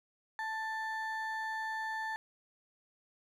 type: ring-modulated tone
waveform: triangle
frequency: 1324 Hz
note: E6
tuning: 7 cents sharp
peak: -30 dBFS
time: 0.39-2.16 s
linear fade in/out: 0 ms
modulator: 445 Hz
effects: none